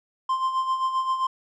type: tone with tremolo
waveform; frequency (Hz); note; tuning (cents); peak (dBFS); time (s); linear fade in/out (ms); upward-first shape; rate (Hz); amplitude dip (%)
triangle; 1046.5; C6; 0; -18; 0.29-1.27; 5; sine; 7.6; 60
effects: resampled to 22050 Hz